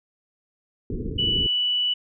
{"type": "low-pass noise", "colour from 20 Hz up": "pink", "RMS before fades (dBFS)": -29, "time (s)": [0.9, 1.47], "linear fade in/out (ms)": 2, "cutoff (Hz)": 470, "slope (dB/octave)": 96}
{"type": "tone", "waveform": "sine", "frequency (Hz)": 2960, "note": "F#7", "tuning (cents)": 0, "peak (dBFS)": -20, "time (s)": [1.18, 1.94], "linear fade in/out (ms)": 10}
{"effects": []}